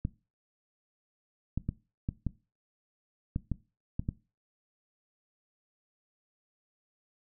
clicks, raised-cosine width 5 ms, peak -18 dBFS, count 9, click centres 0.051 / 1.576 / 1.69 / 2.089 / 2.267 / 3.361 / 3.517 / 3.995 / 4.089 s, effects noise-tail reverb RT60 0.3 s tail -19 dB re dry

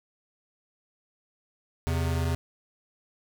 square tone pair together, 83.22 / 132.1 Hz, E2 / C3, +17 / +17 cents, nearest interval minor sixth, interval 800 cents, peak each -27 / -31 dBFS, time 1.87-2.35 s, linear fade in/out 0 ms, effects none

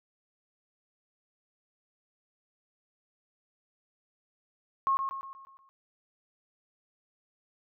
sine tone with echo, 1083 Hz, C#6, 41 cents flat, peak -23 dBFS, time 4.87-4.97 s, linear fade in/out 0 ms, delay 120 ms, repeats 6, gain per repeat -6 dB, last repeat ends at 5.69 s, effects none

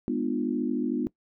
sine chord, G# diminished seventh, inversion none, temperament equal with one note detuned, 207.7 / 246.9 / 300.5 / 349.2 Hz, G#3 / B3 / D4 / F4, 0 / 0 / +40 / 0 cents, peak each -34 / -28 / -30 / -33 dBFS, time 0.08-1.07 s, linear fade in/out 0 ms, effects noise-tail reverb RT60 0.1 s tail -21 dB re dry

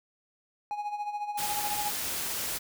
triangle tone with tremolo, 830 Hz, G#5, 1 cent flat, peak -27 dBFS, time 0.71-1.9 s, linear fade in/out 0 ms, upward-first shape sine, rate 14 Hz, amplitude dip 65%
white noise, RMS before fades -33 dBFS, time 1.37-2.59 s, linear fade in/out 20 ms
effects none

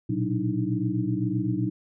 sine tone cluster, 116.2 / 124 / 185.8 / 295.8 / 317.8 Hz, A#2 / B2 / F#3 / D4 / D#4, -5 / +7 / +7 / +13 / +37 cents, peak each -30 dBFS, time 0.09-1.7 s, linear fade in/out 10 ms, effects none

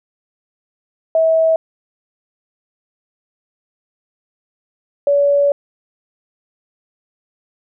sine tone pair in turn, 647 / 569.5 Hz, E5 / C#5, -32 / +47 cents, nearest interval major second, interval 221 cents, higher first, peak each -10 dBFS, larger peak neither, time 1.15-1.56 / 5.07-5.52 s, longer second, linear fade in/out 2 ms, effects none

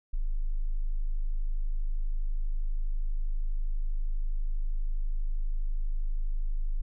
sine tone, 26.18 Hz, G#0, 15 cents sharp, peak -25 dBFS, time 0.13-6.82 s, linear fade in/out 10 ms, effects none

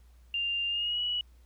sine tone with pitch glide, 2794 to 2933 Hz, F7 to F#7, 0 to -16 cents, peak -28 dBFS, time 0.34-1.21 s, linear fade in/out 2 ms, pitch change +84 cents, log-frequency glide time 0.68-1.01 s, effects added 60 Hz sine -54 dBFS peak until 1.45 s + pink hiss -69 dBFS RMS until 1.45 s

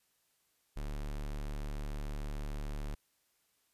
square tone, 36.71 Hz, D1, in tune, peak -37 dBFS, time 0.76-2.95 s, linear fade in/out 10 ms, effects white hiss -75 dBFS RMS until 3.73 s + resampled to 32000 Hz

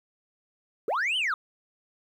sine linear two-way sweep, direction up then down, 366.3 to 3136 to 1157 Hz, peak -22 dBFS, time 0.88-1.34 s, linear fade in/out 2 ms, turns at 1.17 s, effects tanh soft clip ceiling -23 dBFS + 10-bit

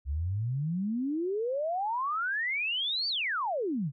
sine exponential two-way sweep, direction up then down, 65.9 to 4679 to 125.6 Hz, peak -28 dBFS, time 0.05-3.92 s, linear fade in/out 50 ms, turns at 3.08 s, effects none

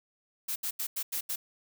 blue noise bursts at uneven times, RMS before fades -33 dBFS, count 6, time 0.48-0.56 / 0.63-0.71 / 0.79-0.87 / 0.96-1.03 / 1.12-1.21 / 1.29-1.36 s, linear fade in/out 10 ms, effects none

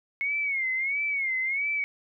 sine tone with vibrato, 2180 Hz, C#7, 29 cents flat, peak -25 dBFS, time 0.21-1.84 s, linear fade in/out 0 ms, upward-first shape sine, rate 1.5 Hz, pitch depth 110 cents each way, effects none

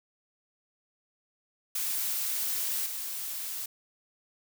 blue noise with level steps, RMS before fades -31 / -36 dBFS, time 1.75-3.66 s, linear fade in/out 5 ms, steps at 2.86 s, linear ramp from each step 5 ms, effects none

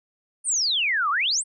sine exponential two-way sweep, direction down then up, 9450 to 1102 to 9450 Hz, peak -20 dBFS, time 0.44-1.44 s, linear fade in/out 50 ms, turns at 1.1 s, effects none

